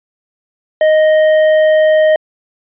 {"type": "tone with tanh clipping", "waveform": "sine", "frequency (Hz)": 622.3, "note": "D#5", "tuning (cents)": 0, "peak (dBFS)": -8, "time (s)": [0.81, 2.16], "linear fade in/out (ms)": 2, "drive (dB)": 9, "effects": ["resampled to 8000 Hz"]}